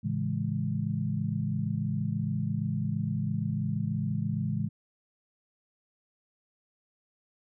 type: chord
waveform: sine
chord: A major seventh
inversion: none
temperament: equal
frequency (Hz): 110 / 138.59 / 164.81 / 207.7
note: A2 / C#3 / E3 / G#3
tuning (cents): 0 / 0 / 0 / 0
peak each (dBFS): -33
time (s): 0.03-4.69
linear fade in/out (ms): 20
effects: none